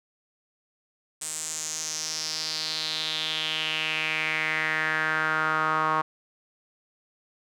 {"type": "tone with band-pass filter sweep", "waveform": "sawtooth", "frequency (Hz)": 156.7, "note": "D#3", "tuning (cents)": 13, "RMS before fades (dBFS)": -28, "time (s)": [1.21, 6.02], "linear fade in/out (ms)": 10, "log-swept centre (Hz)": [8200, 1100], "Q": 4.4, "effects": []}